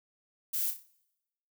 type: noise with echo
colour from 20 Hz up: violet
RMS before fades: -32 dBFS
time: 0.53-0.71 s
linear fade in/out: 10 ms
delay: 31 ms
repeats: 5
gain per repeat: -7 dB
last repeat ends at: 0.865 s
effects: noise-tail reverb RT60 0.9 s tail -23 dB re dry